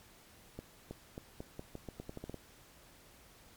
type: accelerating click train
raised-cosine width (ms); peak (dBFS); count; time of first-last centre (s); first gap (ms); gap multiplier
2; -29; 13; 0.59-2.343; 320; 0.84
effects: pink hiss -60 dBFS RMS until 3.56 s + MP3 96 kbps